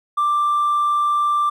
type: tone with hard clipping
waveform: triangle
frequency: 1179 Hz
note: D6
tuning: 6 cents sharp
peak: -15 dBFS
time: 0.17-1.5 s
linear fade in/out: 10 ms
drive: 2 dB
effects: none